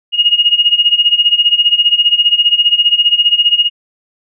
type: tone with tremolo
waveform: sine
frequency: 2866 Hz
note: F7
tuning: 44 cents sharp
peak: -4 dBFS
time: 0.12-3.7 s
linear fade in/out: 50 ms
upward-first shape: sine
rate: 15 Hz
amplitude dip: 85%
effects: none